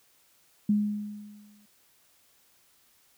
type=tone with exponential decay; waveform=sine; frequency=208.2 Hz; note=G#3; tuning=5 cents sharp; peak=-19 dBFS; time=0.69-1.66 s; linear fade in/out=5 ms; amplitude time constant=210 ms; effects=white hiss -64 dBFS RMS until 3.17 s